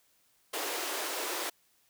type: high-pass noise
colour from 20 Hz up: pink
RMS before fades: -35 dBFS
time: 0.53-1.5 s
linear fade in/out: 10 ms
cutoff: 320 Hz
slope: 48 dB/octave
effects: white hiss -69 dBFS RMS until 1.89 s